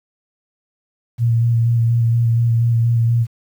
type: tone with vibrato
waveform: sine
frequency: 116.54 Hz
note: A#2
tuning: in tune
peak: -12 dBFS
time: 1.18-3.27 s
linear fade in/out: 50 ms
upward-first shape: square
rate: 4.2 Hz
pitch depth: 17 cents each way
effects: 8-bit